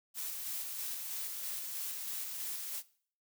blue noise with tremolo, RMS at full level -39 dBFS, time 0.14-2.83 s, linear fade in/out 50 ms, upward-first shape square, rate 3.1 Hz, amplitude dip 25%, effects noise-tail reverb RT60 0.5 s tail -19 dB re dry

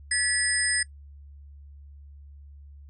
sine tone cluster, 1707 / 1947 / 5060 / 8540 Hz, G#6 / B6 / D#8 / C9, +47 / -25 / +28 / +34 cents, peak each -29 / -28 / -29 / -26 dBFS, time 0.11-0.83 s, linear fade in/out 5 ms, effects noise-tail reverb RT60 0.1 s tail -24 dB re dry + added 71 Hz sine -44 dBFS peak until 2.89 s

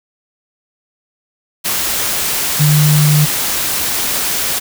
sine tone in noise, 150.2 Hz, D3, 39 cents sharp, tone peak -8 dBFS, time 2.59-3.26 s, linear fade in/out 20 ms, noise white, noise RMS -17 dBFS, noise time 1.64-4.6 s, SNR +6 dB, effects none

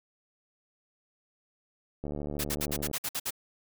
click train, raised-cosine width 2 ms, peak -23 dBFS, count 65, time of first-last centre 2.04-2.913 s, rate 73.3 Hz
white noise bursts, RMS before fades -32 dBFS, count 9, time 2.39-3.307 s, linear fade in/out 10 ms, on 53 ms, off 55 ms
effects none

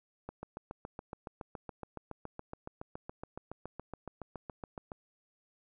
click train, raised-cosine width 1 ms, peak -27 dBFS, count 34, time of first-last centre 0.29-4.918 s, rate 7.13 Hz, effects none

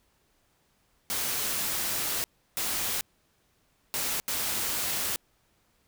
white noise bursts at uneven times, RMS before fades -30 dBFS, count 4, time 1.1-2.24 / 2.57-3.01 / 3.94-4.2 / 4.28-5.16 s, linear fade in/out 0 ms, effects pink hiss -69 dBFS RMS until 5.87 s

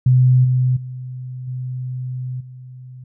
sine tone with level steps, 127.2 Hz, C3, 48 cents flat, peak -9 / -13 / -27 / -23 / -34 dBFS, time 0.06-3.04 s, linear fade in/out 5 ms, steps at 0.44 / 0.76 / 1.47 / 2.4 s, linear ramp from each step 10 ms, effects none

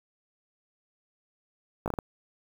slowing click train, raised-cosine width 1 ms, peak -16 dBFS, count 5, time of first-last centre 1.86-1.988 s, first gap 18 ms, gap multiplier 1.4, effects 7-bit

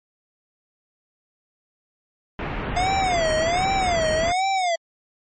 pink low-pass noise, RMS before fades -28 dBFS, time 2.39-4.32 s, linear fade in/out 2 ms, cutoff 2500 Hz, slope 24 dB/octave
square tone with vibrato, 698 Hz, F5, 1 cent flat, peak -20 dBFS, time 2.76-4.76 s, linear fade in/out 10 ms, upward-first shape sine, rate 1.3 Hz, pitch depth 190 cents each way
effects MP3 32 kbps

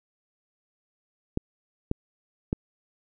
clicks, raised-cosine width 3 ms, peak -12 dBFS, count 3, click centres 1.374 / 1.914 / 2.529 s, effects none

